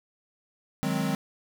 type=chord; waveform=square; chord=Ab dominant seventh; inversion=second; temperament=equal; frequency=155.56 / 185 / 207.7 / 261.6 Hz; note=Eb3 / Gb3 / Ab3 / C4; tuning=0 / 0 / 0 / 0 cents; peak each=-32 dBFS; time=0.83-1.15 s; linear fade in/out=0 ms; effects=none